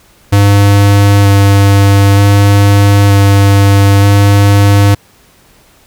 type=tone with vibrato; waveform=square; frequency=100.2 Hz; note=G2; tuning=38 cents sharp; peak=-4 dBFS; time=0.32-4.95 s; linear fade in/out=10 ms; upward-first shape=square; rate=0.54 Hz; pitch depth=10 cents each way; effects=pink hiss -45 dBFS RMS until 5.86 s